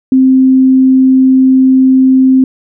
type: tone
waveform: sine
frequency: 261.6 Hz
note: C4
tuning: in tune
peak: -3 dBFS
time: 0.12-2.44 s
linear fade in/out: 2 ms
effects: none